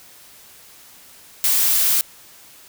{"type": "noise", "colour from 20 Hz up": "blue", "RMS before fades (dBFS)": -17, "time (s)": [1.44, 2.01], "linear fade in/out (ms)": 0, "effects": ["white hiss -46 dBFS RMS until 2.68 s"]}